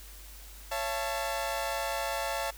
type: chord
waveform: sawtooth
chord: A major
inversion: first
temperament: equal with one note detuned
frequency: 554.4 / 676.2 / 880 Hz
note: C#5 / E5 / A5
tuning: 0 / +44 / 0 cents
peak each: -32 / -31 / -31 dBFS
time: 0.71-2.51 s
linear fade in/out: 10 ms
effects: added 50 Hz sine -47 dBFS peak until 2.57 s + white hiss -51 dBFS RMS until 2.57 s